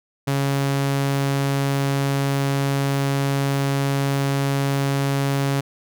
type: tone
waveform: sawtooth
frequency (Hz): 138.59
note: C#3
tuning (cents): 0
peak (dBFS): -15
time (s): 0.27-5.61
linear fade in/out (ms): 10
effects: none

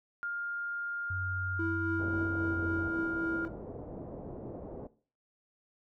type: tone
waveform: sine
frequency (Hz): 1407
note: F6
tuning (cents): +12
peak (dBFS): -33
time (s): 0.23-3.45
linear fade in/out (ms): 0
type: tone with pitch glide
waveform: sine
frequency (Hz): 92.8 to 89.28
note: F#2 to F2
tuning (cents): +6 to +39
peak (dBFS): -35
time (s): 1.1-2.88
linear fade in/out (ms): 5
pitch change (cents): -67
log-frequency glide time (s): 2.42-2.54
type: tone with tremolo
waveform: triangle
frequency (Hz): 329.6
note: E4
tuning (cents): 0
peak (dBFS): -29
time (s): 1.59-3.48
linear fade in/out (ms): 5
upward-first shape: triangle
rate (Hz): 3.7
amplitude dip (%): 45
type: low-pass noise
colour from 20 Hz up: white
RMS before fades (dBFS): -43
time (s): 1.99-4.87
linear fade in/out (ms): 5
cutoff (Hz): 580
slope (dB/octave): 24
effects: noise-tail reverb RT60 0.4 s tail -17 dB re dry

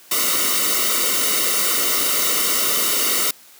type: noise with comb filter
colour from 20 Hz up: white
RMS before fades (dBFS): -19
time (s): 0.11-3.31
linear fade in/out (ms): 5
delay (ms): 1.2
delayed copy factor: -0.85
effects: white hiss -47 dBFS RMS until 3.59 s + high-pass 200 Hz 12 dB/octave

